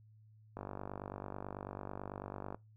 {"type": "click train", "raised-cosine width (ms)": 1, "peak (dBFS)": -28, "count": 98, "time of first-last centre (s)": [0.57, 2.546], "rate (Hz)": 49.1, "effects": ["noise-tail reverb RT60 0.2 s tail -21 dB re dry", "added 108 Hz sine -59 dBFS peak until 2.76 s"]}